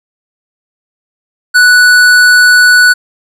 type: tone with hard clipping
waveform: sine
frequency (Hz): 1480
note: F#6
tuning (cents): 0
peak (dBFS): -4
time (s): 1.54-2.94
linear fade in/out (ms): 20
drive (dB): 13
effects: none